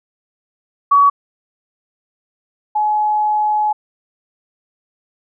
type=tone pair in turn; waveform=sine; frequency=1131 / 847.3 Hz; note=C#6 / G#5; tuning=+34 / +34 cents; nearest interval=perfect fourth; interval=500 cents; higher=first; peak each=-7 / -13 dBFS; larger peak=first; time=0.91-1.1 / 2.75-3.73 s; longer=second; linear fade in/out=10 ms; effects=none